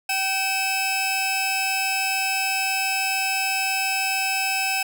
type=tone pair together; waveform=sawtooth; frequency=771 / 2598 Hz; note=G5 / E7; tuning=-29 / -26 cents; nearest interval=octave + major sixth; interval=2103 cents; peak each=-22 / -20 dBFS; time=0.09-4.83 s; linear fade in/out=5 ms; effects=none